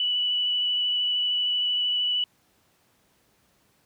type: tone with vibrato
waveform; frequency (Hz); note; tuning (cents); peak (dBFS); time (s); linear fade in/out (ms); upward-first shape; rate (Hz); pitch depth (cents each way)
sine; 2960; F#7; 0; -22; 0-2.24; 2; square; 13; 9
effects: pink hiss -65 dBFS RMS until 3.85 s + high-pass 80 Hz 12 dB/octave